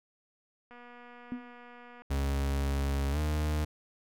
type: click train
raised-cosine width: 0.5 ms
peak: -37 dBFS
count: 318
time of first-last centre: 0.71-2.02 s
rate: 242 Hz
type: tone with exponential decay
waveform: sine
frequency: 246.9 Hz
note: B3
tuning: in tune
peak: -30 dBFS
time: 1.32-1.57 s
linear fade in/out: 0 ms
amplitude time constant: 53 ms
type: tone with pitch glide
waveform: 40% pulse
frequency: 69.3 to 76.01 Hz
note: C#2 to D#2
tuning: 0 to -40 cents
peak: -27 dBFS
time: 2.1-3.65 s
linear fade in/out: 10 ms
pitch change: +160 cents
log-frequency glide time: 3.11-3.18 s
effects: none